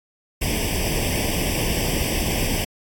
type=noise with comb filter; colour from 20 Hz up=pink; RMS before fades=-23 dBFS; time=0.41-2.65 s; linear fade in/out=10 ms; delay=0.37 ms; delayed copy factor=+1; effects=AAC 64 kbps